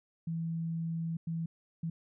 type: tone bursts at uneven times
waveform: sine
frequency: 164.81 Hz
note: E3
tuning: in tune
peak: -32 dBFS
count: 3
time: 0.27-1.17 / 1.27-1.46 / 1.83-1.9 s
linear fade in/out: 5 ms
effects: none